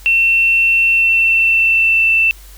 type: tone with pitch glide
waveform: sine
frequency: 2700 to 2669 Hz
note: E7 to E7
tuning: +41 to +21 cents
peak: -9 dBFS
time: 0.06-2.31 s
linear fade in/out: 0 ms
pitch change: -20 cents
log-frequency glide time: 0.94-2.12 s
effects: added 48 Hz sine -36 dBFS peak until 2.57 s + white hiss -43 dBFS RMS until 2.57 s